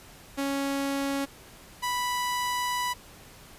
sawtooth tone pair in turn, 276.9 / 986.8 Hz, C#4 / B5, -2 / -2 cents, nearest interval octave + minor seventh, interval 2200 cents, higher second, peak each -23 dBFS, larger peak neither, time 0.37-1.26 / 1.82-2.94 s, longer second, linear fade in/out 20 ms, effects pink hiss -50 dBFS RMS until 3.58 s + resampled to 32000 Hz

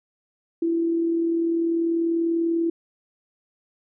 sine tone with amplitude modulation, 333.7 Hz, E4, 21 cents sharp, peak -18 dBFS, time 0.62-2.7 s, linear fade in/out 5 ms, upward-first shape sine, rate 40.2 Hz, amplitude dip 35%, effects none

